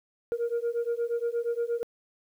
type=beating tone pair; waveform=sine; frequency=466.2 / 474.7 Hz; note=A#4 / A#4; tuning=0 / +31 cents; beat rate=8.5 Hz; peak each=-28 dBFS; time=0.32-1.83 s; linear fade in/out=0 ms; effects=tanh soft clip ceiling -23 dBFS + 10-bit